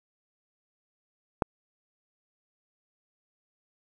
click, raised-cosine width 1 ms, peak -9 dBFS, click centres 1.422 s, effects 8-bit

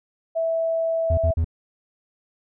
sine tone, 656 Hz, E5, 9 cents flat, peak -20 dBFS, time 0.35-1.34 s, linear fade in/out 20 ms
triangle tone bursts, 81.8 Hz, E2, 13 cents flat, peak -16 dBFS, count 3, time 1.1-1.445 s, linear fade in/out 5 ms, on 75 ms, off 60 ms
effects none

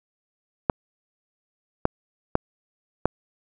clicks, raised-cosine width 1 ms, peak -4 dBFS, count 4, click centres 0.698 / 1.854 / 2.354 / 3.056 s, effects none

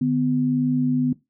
sine tone pair together, 149.25 / 251 Hz, D3 / B3, +28 / +28 cents, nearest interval major sixth, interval 900 cents, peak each -24 / -19 dBFS, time 0.01-1.13 s, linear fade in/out 5 ms, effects noise-tail reverb RT60 0.2 s tail -18 dB re dry

